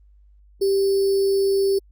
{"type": "tone with sample-and-hold", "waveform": "sine", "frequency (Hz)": 392, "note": "G4", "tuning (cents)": 0, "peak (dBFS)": -16, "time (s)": [0.61, 1.79], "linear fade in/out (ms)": 10, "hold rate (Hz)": 4900, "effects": ["added 50 Hz sine -49 dBFS peak until 1.91 s", "Opus 32 kbps"]}